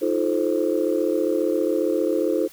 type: chord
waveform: sine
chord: F dominant seventh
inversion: third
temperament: just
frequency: 314.3 / 349.2 / 436.5 / 523.8 Hz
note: Eb4 / F4 / A4 / C5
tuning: +18 / 0 / -14 / +2 cents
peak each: -24 dBFS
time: 0.01-2.48 s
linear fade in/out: 20 ms
effects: tanh soft clip ceiling -10 dBFS + white hiss -48 dBFS RMS until 2.52 s